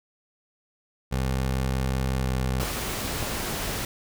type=tone with pitch glide; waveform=20% pulse; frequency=65.41 to 64.43 Hz; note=C2 to C2; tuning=0 to -26 cents; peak=-19 dBFS; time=1.11-2.64 s; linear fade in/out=20 ms; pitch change=-26 cents; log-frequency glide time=2.14-2.32 s
type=noise; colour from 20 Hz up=pink; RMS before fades=-30 dBFS; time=2.6-3.85 s; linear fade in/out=2 ms
type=clicks; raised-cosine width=2 ms; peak=-19 dBFS; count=2; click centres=2.632 / 3.227 s
effects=none